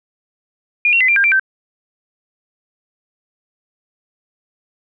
sine tone with pitch steps, 2429 / 2736 / 2031 / 2375 / 1600 / 2355 / 1553 Hz, D#7 / F7 / B6 / D7 / G6 / D7 / G6, -42 / -36 / +48 / +19 / +35 / +4 / -17 cents, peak -10 dBFS, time 0.85-1.396 s, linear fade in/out 2 ms, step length 78 ms, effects none

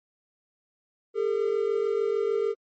triangle tone pair together, 405.1 / 451.8 Hz, G#4 / A4, -43 / +46 cents, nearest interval major second, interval 189 cents, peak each -24 dBFS, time 1.14-2.55 s, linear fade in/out 50 ms, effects MP3 32 kbps

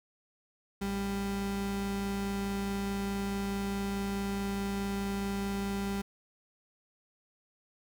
35% pulse tone pair together, 55.7 / 198.1 Hz, A1 / G3, +22 / +18 cents, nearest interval octave + minor seventh, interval 2196 cents, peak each -40 / -30 dBFS, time 0.81-6.02 s, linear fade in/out 10 ms, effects none

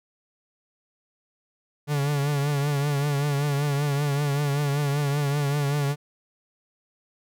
45% pulse tone with vibrato, 143.5 Hz, D3, 40 cents flat, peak -22 dBFS, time 1.87-5.96 s, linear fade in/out 50 ms, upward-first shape triangle, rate 5.2 Hz, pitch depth 66 cents each way, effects none

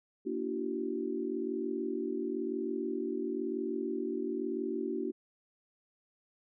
sine tone cluster, 235.1 / 293.2 / 339 / 380 Hz, A#3 / D4 / E4 / F#4, +15 / -3 / +49 / +46 cents, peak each -39 / -38 / -38 / -36 dBFS, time 0.25-5.12 s, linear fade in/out 20 ms, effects none

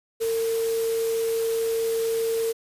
sine tone in noise, 454.2 Hz, A#4, 45 cents flat, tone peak -22 dBFS, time 0.2-2.53 s, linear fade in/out 20 ms, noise white, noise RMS -36 dBFS, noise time 0.2-2.53 s, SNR +11 dB, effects resampled to 32000 Hz

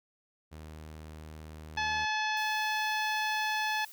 sawtooth tone, 77.78 Hz, D#2, in tune, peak -40 dBFS, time 0.51-2.06 s, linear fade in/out 20 ms
harmonic tone, 860 Hz, A5, 40 cents flat, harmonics 1 / 2 / 3 / 4 / 5 / 6 / 7, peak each -32 / -33 / -37 / -40 / -43 / -46 / -48 dBFS, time 1.77-3.85 s, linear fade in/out 5 ms
blue noise, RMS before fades -50 dBFS, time 2.37-3.92 s, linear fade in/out 0 ms
effects none

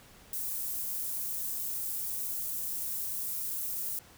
white high-pass noise, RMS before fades -35 dBFS, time 0.33-3.99 s, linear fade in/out 2 ms, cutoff 11000 Hz, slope 12 dB/octave, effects pink hiss -56 dBFS RMS until 4.17 s

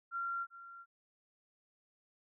sine tone with echo, 1377 Hz, F6, 25 cents flat, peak -35 dBFS, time 0.11-0.47 s, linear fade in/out 50 ms, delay 390 ms, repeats 1, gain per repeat -14 dB, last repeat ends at 0.86 s, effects none

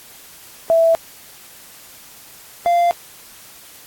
sine / triangle tone pair in turn, 659.3 / 693.2 Hz, E5 / F5, 0 / -13 cents, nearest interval minor second, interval 87 cents, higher second, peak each -10 dBFS, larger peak neither, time 0.7-0.95 / 2.66-2.91 s, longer neither, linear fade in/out 0 ms, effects white hiss -42 dBFS RMS until 3.86 s + AAC 64 kbps

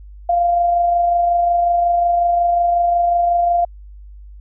sine tone with amplitude modulation, 695 Hz, F5, 9 cents flat, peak -11 dBFS, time 0.29-3.65 s, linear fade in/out 5 ms, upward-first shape sine, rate 25.5 Hz, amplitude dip 30%, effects added 50 Hz sine -35 dBFS peak until 4.4 s

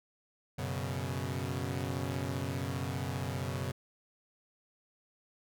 sawtooth chord, F# suspended fourth, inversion none, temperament equal, 92.5 / 123.47 / 138.59 Hz, F#2 / B2 / C#3, 0 / 0 / 0 cents, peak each -34 dBFS, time 0.58-3.72 s, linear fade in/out 10 ms, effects none

